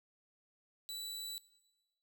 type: tone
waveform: sawtooth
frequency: 3951 Hz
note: B7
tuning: in tune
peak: -38 dBFS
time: 0.89-1.38 s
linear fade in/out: 0 ms
effects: noise-tail reverb RT60 1.0 s tail -18 dB re dry